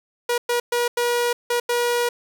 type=tone bursts at uneven times; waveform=sawtooth; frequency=480.7 Hz; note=B4; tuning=47 cents flat; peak=-15 dBFS; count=6; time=0.29-0.38 / 0.49-0.6 / 0.72-0.88 / 0.97-1.33 / 1.5-1.6 / 1.69-2.09 s; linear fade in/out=5 ms; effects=none